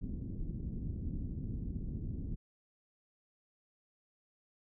pink low-pass noise, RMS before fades -39 dBFS, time 0.01-2.36 s, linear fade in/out 20 ms, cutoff 270 Hz, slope 24 dB/octave, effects none

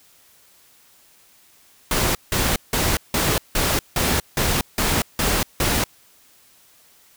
pink noise bursts, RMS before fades -20 dBFS, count 10, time 1.91-5.84 s, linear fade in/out 2 ms, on 240 ms, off 170 ms, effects white hiss -54 dBFS RMS until 7.16 s

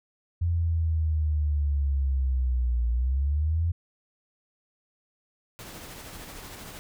sine linear two-way sweep, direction down then up, 86.1 to 58.27 to 86.1 Hz, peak -22 dBFS, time 0.41-3.72 s, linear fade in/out 10 ms, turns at 2.9 s
pink noise with tremolo, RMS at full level -41 dBFS, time 5.59-6.79 s, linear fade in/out 0 ms, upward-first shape sine, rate 13 Hz, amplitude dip 30%
effects none

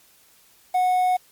triangle tone with quantisation, 733 Hz, F#5, 16 cents flat, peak -15 dBFS, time 0.74-1.17 s, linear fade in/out 10 ms, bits 7, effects white hiss -56 dBFS RMS until 1.31 s + MP3 96 kbps

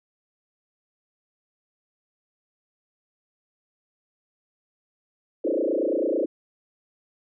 sine tone with frequency modulation, 433 Hz, A4, 28 cents flat, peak -21 dBFS, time 5.44-6.26 s, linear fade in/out 10 ms, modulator 29 Hz, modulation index 4.7, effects none

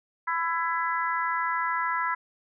harmonic tone, 333.3 Hz, E4, 19 cents sharp, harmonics 3 / 4 / 5 / 6, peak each -28 / -30 / -32 / -34 dBFS, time 0.27-2.15 s, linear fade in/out 10 ms, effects none

